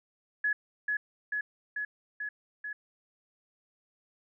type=tone with echo; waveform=sine; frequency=1693 Hz; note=G#6; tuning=33 cents sharp; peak=-25 dBFS; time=0.44-0.53 s; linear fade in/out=5 ms; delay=440 ms; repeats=5; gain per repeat=-2 dB; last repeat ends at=2.73 s; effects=none